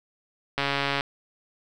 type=click train; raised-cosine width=0.3 ms; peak=-9 dBFS; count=61; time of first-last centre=0.58-1.009 s; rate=140 Hz; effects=none